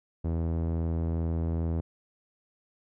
sawtooth tone with low-pass filter, 82.41 Hz, E2, in tune, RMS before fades -29 dBFS, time 0.24-1.81 s, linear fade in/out 10 ms, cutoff 540 Hz, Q 0.65, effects none

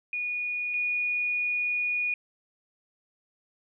sine tone pair in turn, 2454 / 2454 Hz, D#7 / D#7, -25 / -25 cents, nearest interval unison, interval 0 cents, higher neither, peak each -28 / -25 dBFS, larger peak second, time 0.13-0.74 / 0.74-2.14 s, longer second, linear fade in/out 2 ms, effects none

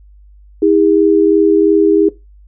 sine tone pair together, 321.6 / 404.5 Hz, E4 / G#4, -43 / -46 cents, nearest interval major third, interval 397 cents, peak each -10 dBFS, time 0.62-2.09 s, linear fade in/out 5 ms, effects noise-tail reverb RT60 0.2 s tail -17 dB re dry + added 50 Hz sine -39 dBFS peak until 2.47 s

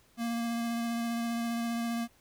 square tone with vibrato, 233.1 Hz, A#3, in tune, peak -31 dBFS, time 0.17-2.08 s, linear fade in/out 50 ms, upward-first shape sine, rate 15 Hz, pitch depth 12 cents each way, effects pink hiss -64 dBFS RMS until 2.2 s

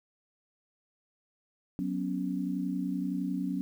sine chord, F# suspended fourth, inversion none, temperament just, 185 / 246.7 / 277.5 Hz, F#3 / B3 / C#4, 0 / -2 / +2 cents, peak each -33 / -36 / -33 dBFS, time 1.79-3.61 s, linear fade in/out 0 ms, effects 10-bit

